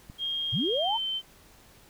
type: click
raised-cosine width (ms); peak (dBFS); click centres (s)
5; -31; 0.099
type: tone with pitch glide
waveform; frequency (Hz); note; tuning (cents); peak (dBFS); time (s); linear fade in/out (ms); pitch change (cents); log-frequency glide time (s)
sine; 3231 to 3092; G#7 to G7; -48 to -24; -28; 0.18-1.22; 50; -76; 0.77-0.94
type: linear sweep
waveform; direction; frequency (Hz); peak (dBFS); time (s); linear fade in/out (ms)
sine; up; 87.31 to 947; -26; 0.52-0.98; 20
effects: pink hiss -56 dBFS RMS until 1.89 s